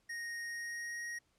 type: tone with pitch glide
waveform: square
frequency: 1864.7 to 1882 Hz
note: A#6 to A#6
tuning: 0 to +16 cents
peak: -40 dBFS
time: 0.09-1.19 s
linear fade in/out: 10 ms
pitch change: +16 cents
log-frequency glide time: 0.45-1.06 s
effects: pink hiss -75 dBFS RMS until 1.38 s + low-pass 10000 Hz 12 dB/octave